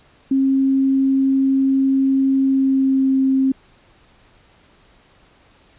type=tone with pitch glide; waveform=sine; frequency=268.8 to 266.2 Hz; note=C4 to C4; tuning=+47 to +30 cents; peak=-13 dBFS; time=0.31-3.52 s; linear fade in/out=5 ms; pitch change=-17 cents; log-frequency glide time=2.4-3.2 s; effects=pink hiss -53 dBFS RMS until 5.78 s + resampled to 8000 Hz